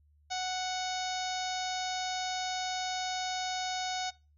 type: harmonic tone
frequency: 740 Hz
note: F#5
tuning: in tune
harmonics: 1 / 2 / 3 / 4 / 5 / 6 / 7 / 8 / 9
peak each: -34 / -43 / -44 / -46 / -41 / -44 / -43 / -47 / -45 dBFS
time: 0.3-4.11 s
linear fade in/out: 20 ms
effects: noise-tail reverb RT60 0.3 s tail -22 dB re dry + added 74 Hz sine -62 dBFS peak until 4.37 s